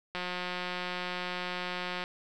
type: click train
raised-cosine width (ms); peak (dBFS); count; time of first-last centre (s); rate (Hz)
0.3; -19; 341; 0.15-2.039; 180
effects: none